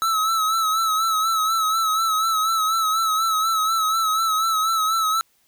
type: tone with vibrato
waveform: square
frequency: 1302 Hz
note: E6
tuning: 22 cents flat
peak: -19 dBFS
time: 0.02-5.21 s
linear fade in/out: 0 ms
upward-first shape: sine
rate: 4.1 Hz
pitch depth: 48 cents each way
effects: white hiss -63 dBFS RMS until 5.47 s